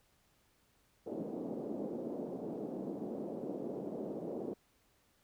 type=band-pass noise; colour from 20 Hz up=pink; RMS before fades=-41 dBFS; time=1.06-4.54 s; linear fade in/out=10 ms; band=210 to 550 Hz; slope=24 dB/octave; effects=pink hiss -72 dBFS RMS until 5.23 s